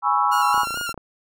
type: chord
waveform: sine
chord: C# minor seventh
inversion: second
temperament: equal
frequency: 830.6 / 987.8 / 1108.7 / 1318.5 Hz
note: G#5 / B5 / C#6 / E6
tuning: 0 / 0 / 0 / 0 cents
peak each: -22 dBFS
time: 0.02-0.66 s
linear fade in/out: 50 ms
type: tone with vibrato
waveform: sawtooth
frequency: 1396.9 Hz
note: F6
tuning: in tune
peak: -22 dBFS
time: 0.31-0.93 s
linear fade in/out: 20 ms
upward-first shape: square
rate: 4.5 Hz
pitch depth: 35 cents each way
type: clicks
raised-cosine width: 1 ms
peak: -21 dBFS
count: 11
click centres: 0.544 / 0.578 / 0.634 / 0.672 / 0.707 / 0.743 / 0.774 / 0.812 / 0.893 / 0.943 / 0.977 s
effects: none